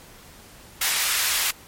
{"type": "high-pass noise", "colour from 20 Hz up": "pink", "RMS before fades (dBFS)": -23, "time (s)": [0.81, 1.51], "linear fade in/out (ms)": 5, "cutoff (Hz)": 1600, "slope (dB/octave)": 12, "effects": ["pink hiss -47 dBFS RMS until 1.67 s", "MP3 64 kbps"]}